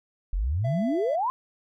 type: exponential sweep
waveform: sine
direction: up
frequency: 40 to 1067 Hz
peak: -23 dBFS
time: 0.33-1.3 s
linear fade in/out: 0 ms
type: tone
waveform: triangle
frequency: 668 Hz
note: E5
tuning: 23 cents sharp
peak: -28 dBFS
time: 0.64-1.16 s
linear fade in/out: 10 ms
effects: none